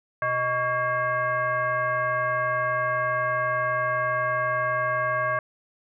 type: tone with frequency modulation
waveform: sine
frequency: 1122 Hz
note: C#6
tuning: 21 cents sharp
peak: -22 dBFS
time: 0.22-5.39 s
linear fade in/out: 2 ms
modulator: 499 Hz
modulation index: 1.3
effects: none